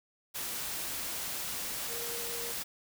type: tone in noise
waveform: sine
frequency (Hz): 470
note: A#4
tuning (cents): +14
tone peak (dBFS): -43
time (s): 1.89-2.53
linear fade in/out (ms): 20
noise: white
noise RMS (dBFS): -37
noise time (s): 0.34-2.64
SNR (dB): -9
effects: none